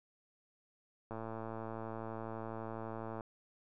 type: click train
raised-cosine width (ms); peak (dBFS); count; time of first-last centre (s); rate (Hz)
1; -29; 236; 1.11-3.208; 112
effects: none